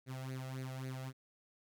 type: tone with flanger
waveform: sawtooth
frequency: 130.81 Hz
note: C3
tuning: in tune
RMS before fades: -43 dBFS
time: 0.06-1.13 s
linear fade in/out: 50 ms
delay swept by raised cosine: 0.46 to 1.56 ms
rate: 3.7 Hz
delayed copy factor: +0.75
effects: none